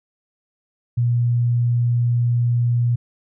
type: tone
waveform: sine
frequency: 120 Hz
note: B2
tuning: 49 cents flat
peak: -15 dBFS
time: 0.97-2.96 s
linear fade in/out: 10 ms
effects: none